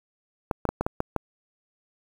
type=clicks; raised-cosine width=1 ms; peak=-10 dBFS; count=7; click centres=0.512 / 0.653 / 0.69 / 0.81 / 0.865 / 1.004 / 1.163 s; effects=7-bit